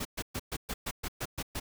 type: noise bursts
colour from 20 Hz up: pink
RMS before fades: -35 dBFS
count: 10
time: 0-1.6 s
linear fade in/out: 10 ms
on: 52 ms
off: 120 ms
effects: none